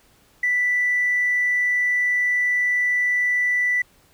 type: tone with tanh clipping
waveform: triangle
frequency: 1975.5 Hz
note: B6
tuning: in tune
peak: -17 dBFS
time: 0.43-3.82 s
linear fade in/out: 5 ms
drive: 1 dB
effects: pink hiss -57 dBFS RMS until 4.13 s